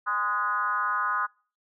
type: tone with frequency modulation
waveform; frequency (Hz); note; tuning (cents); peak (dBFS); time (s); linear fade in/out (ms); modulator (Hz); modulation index
sine; 1244.5; D#6; 0; -24; 0.06-1.27; 20; 216; 1.2
effects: noise-tail reverb RT60 0.4 s tail -26 dB re dry